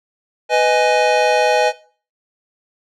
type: chord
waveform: square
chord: G# minor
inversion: first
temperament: just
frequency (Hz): 498.4 / 623 / 830.6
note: B4 / D#5 / G#5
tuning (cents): +16 / +2 / 0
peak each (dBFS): -17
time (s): 0.49-1.73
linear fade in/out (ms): 50
effects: noise-tail reverb RT60 0.4 s tail -18 dB re dry + low-pass 5000 Hz 12 dB/octave